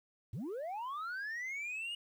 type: linear sweep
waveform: sine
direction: up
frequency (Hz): 86 to 2900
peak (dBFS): -35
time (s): 0.33-1.95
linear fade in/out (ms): 5
effects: tanh soft clip ceiling -37 dBFS + 11-bit